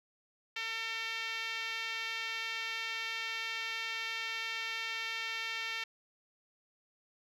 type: tone with band-pass filter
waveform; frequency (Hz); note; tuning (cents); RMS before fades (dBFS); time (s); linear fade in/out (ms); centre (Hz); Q
5% pulse; 451.5; A4; +45; -38; 0.56-5.84; 5; 2300; 1.5
effects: none